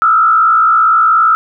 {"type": "tone with frequency modulation", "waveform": "sine", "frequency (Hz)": 1318.5, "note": "E6", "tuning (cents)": 0, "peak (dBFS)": -6, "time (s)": [0.02, 1.35], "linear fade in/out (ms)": 0, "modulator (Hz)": 58.7, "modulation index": 0.99, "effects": []}